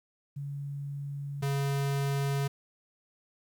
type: tone pair in turn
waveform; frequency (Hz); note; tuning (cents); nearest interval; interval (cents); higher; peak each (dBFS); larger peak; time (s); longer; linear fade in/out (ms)
sine / square; 141.6 / 139.41; C#3 / C#3; +37 / +10; unison; 27; first; -34 / -28; second; 0.36-1.42 / 1.42-2.48; neither; 10
effects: 11-bit